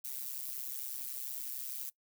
violet noise with amplitude modulation, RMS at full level -37 dBFS, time 0.04-1.9 s, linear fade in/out 10 ms, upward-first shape sine, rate 131 Hz, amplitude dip 90%, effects noise-tail reverb RT60 0.1 s tail -21 dB re dry

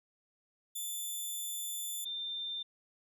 5% pulse / sine tone pair in turn, 3520 / 3590 Hz, A7 / A7, 0 / +34 cents, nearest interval unison, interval 34 cents, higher second, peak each -29 / -36 dBFS, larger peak first, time 0.75-2.05 / 2.05-2.63 s, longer first, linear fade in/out 10 ms, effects none

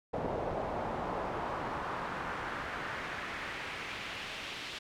brown noise with band-pass filter sweep, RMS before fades -38 dBFS, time 0.13-4.79 s, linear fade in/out 10 ms, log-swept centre 600 to 3300 Hz, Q 1.5, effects none

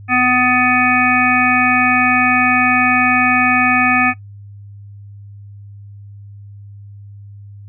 harmonic tone, 250 Hz, B3, 21 cents sharp, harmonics 1 / 3 / 5 / 7 / 9 / 10, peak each -18 / -18 / -18 / -18 / -18 / -18 dBFS, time 0.08-4.14 s, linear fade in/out 50 ms, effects noise-tail reverb RT60 0.1 s tail -17 dB re dry + added 101 Hz sine -33 dBFS peak until 7.68 s

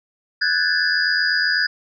sine tone cluster, 1488 / 1650 / 1738 / 4902 Hz, F#6 / G#6 / A6 / D#8, +9 / -12 / -22 / -27 cents, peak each -22 dBFS, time 0.41-1.67 s, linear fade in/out 10 ms, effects none

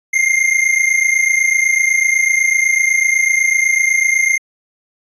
square tone pair together, 2093 / 2121 Hz, C7 / C7, 0 / +23 cents, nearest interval unison, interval 23 cents, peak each -16 / -14 dBFS, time 0.13-4.38 s, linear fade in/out 10 ms, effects resampled to 22050 Hz

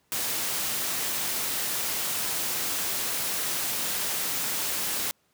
white noise, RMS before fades -29 dBFS, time 0.12-5.11 s, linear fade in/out 0 ms, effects pink hiss -69 dBFS RMS until 5.33 s + high-pass 100 Hz 12 dB/octave

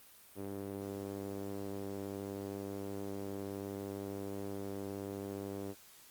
sawtooth tone with band-pass filter, 99.3 Hz, G2, 23 cents sharp, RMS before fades -42 dBFS, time 0.35-5.75 s, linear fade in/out 50 ms, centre 390 Hz, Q 1.7, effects white hiss -59 dBFS RMS until 6.1 s + Opus 32 kbps

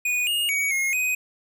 square tone with pitch steps, 2469 / 2849 / 2253 / 2152 / 2505 Hz, D#7 / F7 / C#7 / C7 / D#7, -14 / +34 / +28 / +48 / +11 cents, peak -22 dBFS, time 0.05-1.15 s, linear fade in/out 5 ms, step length 220 ms, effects none

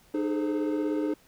triangle tone cluster, 304.4 / 412.1 / 428.7 / 521 Hz, D#4 / G#4 / A4 / C5, -38 / -13 / -45 / -7 cents, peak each -25 / -34 / -32 / -34 dBFS, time 0.14-1.14 s, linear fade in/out 5 ms, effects pink hiss -60 dBFS RMS until 1.27 s

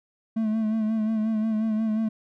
triangle tone with vibrato, 218.9 Hz, A3, 9 cents flat, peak -20 dBFS, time 0.36-2.09 s, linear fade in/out 10 ms, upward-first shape sine, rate 5.6 Hz, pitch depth 40 cents each way, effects none

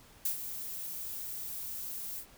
violet noise with ADSR envelope, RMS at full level -30 dBFS, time 0.25-2.26 s, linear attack 4 ms, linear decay 100 ms, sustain -10 dB, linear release 80 ms, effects pink hiss -58 dBFS RMS until 2.37 s

